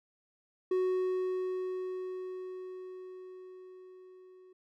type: tone with level ramp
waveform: triangle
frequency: 370 Hz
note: F#4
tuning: in tune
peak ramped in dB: -24 to -52 dBFS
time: 0.71-4.53 s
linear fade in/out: 5 ms
effects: none